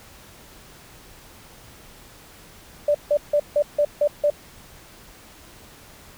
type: tone bursts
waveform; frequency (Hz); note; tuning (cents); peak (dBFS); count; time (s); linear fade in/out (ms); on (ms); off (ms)
sine; 587.3; D5; 0; -15; 7; 2.88-4.302; 5; 66; 160
effects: pink hiss -47 dBFS RMS until 6.17 s